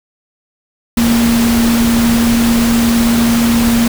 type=tone in noise; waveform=sine; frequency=233.1 Hz; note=A#3; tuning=in tune; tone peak=-9 dBFS; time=0.97-3.88 s; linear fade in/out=5 ms; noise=pink; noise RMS=-18 dBFS; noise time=0.97-3.88 s; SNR=+6 dB; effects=none